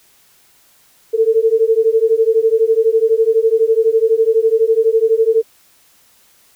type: beating tone pair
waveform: sine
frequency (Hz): 442.3 / 454.3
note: A4 / A#4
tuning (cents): +9 / -45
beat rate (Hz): 12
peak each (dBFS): -13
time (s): 1.13-5.43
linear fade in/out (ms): 20
effects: white hiss -52 dBFS RMS until 6.55 s